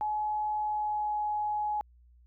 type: tone with pitch glide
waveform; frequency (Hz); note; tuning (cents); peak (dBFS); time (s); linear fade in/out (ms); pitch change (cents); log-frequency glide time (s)
sine; 848 to 841.2; G#5 to G#5; +36 to +22; -28; 0.01-1.81; 0; -14; 0.57-1.16
effects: added 60 Hz sine -56 dBFS peak until 2.26 s